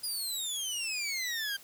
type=exponential sweep; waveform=20% pulse; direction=down; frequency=4978 to 1570 Hz; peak=-27 dBFS; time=0.03-1.57 s; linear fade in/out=10 ms; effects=white hiss -54 dBFS RMS until 1.63 s